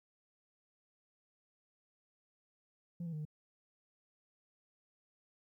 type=tone with pitch steps; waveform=sine; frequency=172 / 166.2 / 153.3 / 152 Hz; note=F3 / E3 / D#3 / D#3; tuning=-26 / +15 / -25 / -40 cents; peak=-36 dBFS; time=3-3.252 s; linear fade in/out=5 ms; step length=63 ms; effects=tanh soft clip ceiling -37 dBFS + 13-bit